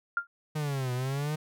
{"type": "tone with exponential decay", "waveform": "sine", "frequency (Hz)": 1396.9, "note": "F6", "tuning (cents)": 0, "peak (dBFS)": -21, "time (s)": [0.17, 0.27], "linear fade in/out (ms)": 2, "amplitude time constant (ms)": 21}
{"type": "exponential two-way sweep", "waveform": "45% pulse", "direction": "down then up", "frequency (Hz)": [155.56, 123.1, 155.56], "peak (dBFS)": -29, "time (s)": [0.55, 1.36], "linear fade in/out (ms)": 10, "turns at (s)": 0.93}
{"effects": []}